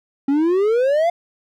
triangle exponential sweep, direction up, 270 to 705 Hz, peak -12 dBFS, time 0.28-1.1 s, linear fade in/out 5 ms, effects none

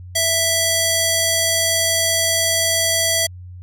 square tone with band-pass filter, 659.3 Hz, E5, in tune, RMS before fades -18 dBFS, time 0.15-3.27 s, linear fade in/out 10 ms, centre 8200 Hz, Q 0.68, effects added 90 Hz sine -33 dBFS peak until 3.62 s

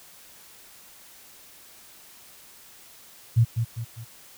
sine tone with echo, 115.5 Hz, A#2, 16 cents flat, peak -14 dBFS, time 3.36-3.45 s, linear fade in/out 20 ms, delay 200 ms, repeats 3, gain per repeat -7 dB, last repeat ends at 4.05 s, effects white hiss -50 dBFS RMS until 4.37 s

